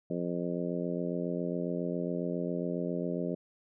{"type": "harmonic tone", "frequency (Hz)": 87.31, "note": "F2", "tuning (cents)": 0, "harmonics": [2, 3, 4, 5, 6, 7], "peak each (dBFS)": [-35, -37, -38, -39, -40, -40], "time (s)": [0.1, 3.35], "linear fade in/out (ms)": 5, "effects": []}